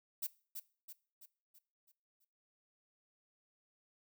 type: noise with echo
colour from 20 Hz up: violet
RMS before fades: -38 dBFS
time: 0.22-0.27 s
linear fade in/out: 10 ms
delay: 330 ms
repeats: 6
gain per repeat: -6 dB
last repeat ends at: 2.25 s
effects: noise-tail reverb RT60 0.4 s tail -20 dB re dry